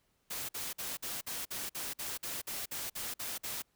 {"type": "noise bursts", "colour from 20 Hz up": "white", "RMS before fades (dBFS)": -39, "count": 14, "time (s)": [0.3, 3.623], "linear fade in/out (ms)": 10, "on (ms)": 190, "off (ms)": 51, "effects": ["pink hiss -75 dBFS RMS until 3.75 s"]}